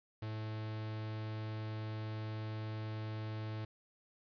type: tone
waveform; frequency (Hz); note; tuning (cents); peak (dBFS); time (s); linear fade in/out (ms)
45% pulse; 108.8; A2; -19; -39; 0.22-3.65; 5
effects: resampled to 11025 Hz + 11-bit